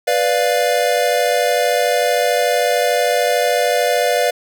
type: chord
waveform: square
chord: B diminished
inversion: none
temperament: equal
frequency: 493.9 / 587.3 / 698.5 Hz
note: B4 / D5 / F5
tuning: 0 / 0 / 0 cents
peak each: -19 dBFS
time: 0.07-4.31 s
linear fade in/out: 10 ms
effects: none